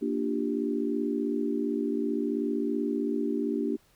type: chord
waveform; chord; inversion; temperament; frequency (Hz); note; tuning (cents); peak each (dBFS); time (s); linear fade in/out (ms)
sine; G minor seventh; first; equal; 233.1 / 293.7 / 349.2 / 392; Bb3 / D4 / F4 / G4; 0 / 0 / 0 / 0; -31 / -30 / -36 / -32; 0.01-3.77; 20
effects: pink hiss -64 dBFS RMS until 3.95 s